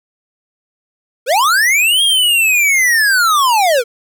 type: linear two-way sweep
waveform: square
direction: up then down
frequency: 441.2 to 3280 to 441.2 Hz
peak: -10 dBFS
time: 1.26-3.84 s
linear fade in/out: 50 ms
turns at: 2.03 s
effects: none